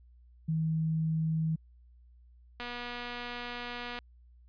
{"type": "tone", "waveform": "sine", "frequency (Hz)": 159.6, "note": "D#3", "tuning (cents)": 44, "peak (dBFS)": -27, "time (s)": [0.48, 1.56], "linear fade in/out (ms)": 10}
{"type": "click train", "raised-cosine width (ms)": 0.3, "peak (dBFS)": -24, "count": 337, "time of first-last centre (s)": [2.6, 3.988], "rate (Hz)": 242}
{"effects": ["added 60 Hz sine -55 dBFS peak until 4.48 s", "resampled to 11025 Hz"]}